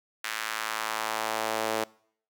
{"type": "tone with high-pass filter sweep", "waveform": "sawtooth", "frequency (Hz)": 110, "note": "A2", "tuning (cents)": 0, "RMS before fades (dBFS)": -31, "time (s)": [0.24, 1.84], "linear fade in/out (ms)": 5, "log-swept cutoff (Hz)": [1700, 500], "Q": 1.4, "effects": ["noise-tail reverb RT60 0.6 s tail -24 dB re dry"]}